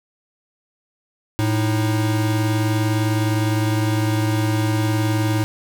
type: tone pair together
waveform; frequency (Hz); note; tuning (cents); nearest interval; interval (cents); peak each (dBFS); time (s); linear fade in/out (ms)
square; 110.25 / 311.1; A2 / D#4; +4 / 0; octave + tritone; 1796; -19 / -24; 1.39-5.44; 0
effects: none